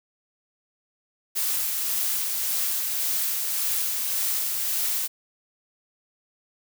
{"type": "noise with tremolo", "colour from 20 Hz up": "blue", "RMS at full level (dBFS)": -25, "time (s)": [1.35, 5.08], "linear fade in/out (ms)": 20, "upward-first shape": "sine", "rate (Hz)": 1.8, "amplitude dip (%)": 25, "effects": []}